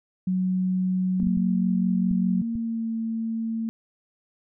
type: tone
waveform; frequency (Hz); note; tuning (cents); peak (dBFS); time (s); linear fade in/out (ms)
sine; 185; F#3; 0; -21; 0.27-2.42; 5
type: tone with pitch glide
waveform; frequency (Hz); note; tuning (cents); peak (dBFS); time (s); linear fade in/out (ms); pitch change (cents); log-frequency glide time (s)
sine; 230 to 225.5; A#3 to A3; -23 to +43; -25; 1.2-3.69; 0; -34; 2.53-2.9
type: clicks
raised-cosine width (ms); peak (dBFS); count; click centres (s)
5; -23; 5; 1.231 / 1.271 / 1.372 / 2.113 / 2.555
effects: none